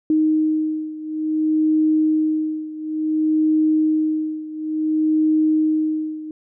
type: beating tone pair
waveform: sine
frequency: 311.1 / 311.67 Hz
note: D#4 / D#4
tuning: 0 / +3 cents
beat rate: 0.57 Hz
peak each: -18 / -21 dBFS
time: 0.1-6.31 s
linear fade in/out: 2 ms
effects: none